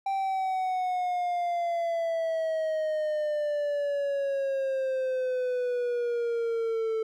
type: exponential sweep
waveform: triangle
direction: down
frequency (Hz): 784 to 441.2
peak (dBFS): -24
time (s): 0.06-7.03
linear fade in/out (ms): 5
effects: none